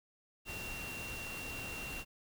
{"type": "tone in noise", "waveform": "sine", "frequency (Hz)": 2747, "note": "F7", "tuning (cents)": -29, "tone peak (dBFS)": -43, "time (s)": [0.45, 2.05], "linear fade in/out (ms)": 50, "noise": "pink", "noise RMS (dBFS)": -45, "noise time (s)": [0.45, 2.05], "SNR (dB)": -1, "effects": []}